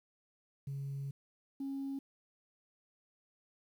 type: tone pair in turn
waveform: sine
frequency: 138.59 / 273.5 Hz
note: C#3 / C#4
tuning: 0 / -23 cents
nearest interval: octave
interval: 1177 cents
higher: second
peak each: -36 / -35 dBFS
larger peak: second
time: 0.67-1.11 / 1.6-1.99 s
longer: first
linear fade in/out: 5 ms
effects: tanh soft clip ceiling -34 dBFS + 11-bit